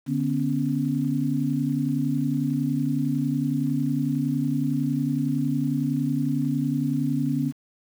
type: tone cluster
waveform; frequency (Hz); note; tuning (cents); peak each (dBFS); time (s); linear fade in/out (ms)
sine; 147.4 / 246.2 / 277.1; D3 / B3 / C#4; +7 / -5 / -1; -26; 0.06-7.53; 50
effects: 8-bit